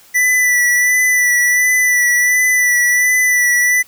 square tone with vibrato, 1975.5 Hz, B6, in tune, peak -11 dBFS, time 0.14-3.83 s, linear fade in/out 20 ms, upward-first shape sine, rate 1.4 Hz, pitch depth 25 cents each way, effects white hiss -46 dBFS RMS until 3.87 s

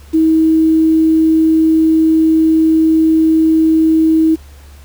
sine tone with quantisation, 320 Hz, D#4, 49 cents sharp, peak -7 dBFS, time 0.13-4.36 s, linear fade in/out 20 ms, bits 6, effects added 71 Hz sine -35 dBFS peak until 4.84 s + pink hiss -45 dBFS RMS until 4.84 s

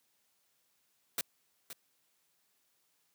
white noise with echo, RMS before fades -33 dBFS, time 1.18-1.21 s, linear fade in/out 2 ms, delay 520 ms, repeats 1, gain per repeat -12 dB, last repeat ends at 1.73 s, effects white hiss -75 dBFS RMS until 3.14 s + high-pass 100 Hz 12 dB/octave

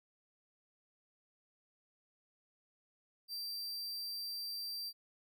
45% pulse tone, 4699 Hz, D8, in tune, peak -39 dBFS, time 3.28-4.93 s, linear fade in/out 50 ms, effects none

